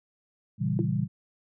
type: chord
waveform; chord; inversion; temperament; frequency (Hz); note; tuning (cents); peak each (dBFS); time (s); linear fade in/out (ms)
sine; A# diminished seventh; none; equal; 116.54 / 138.59 / 164.81 / 196; A#2 / C#3 / E3 / G3; 0 / 0 / 0 / 0; -30; 0.58-1.08; 50
type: tone with exponential decay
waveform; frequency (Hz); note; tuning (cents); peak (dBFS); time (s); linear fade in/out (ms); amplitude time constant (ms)
sine; 335; E4; +28; -23; 0.79-0.9; 1; 22
effects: none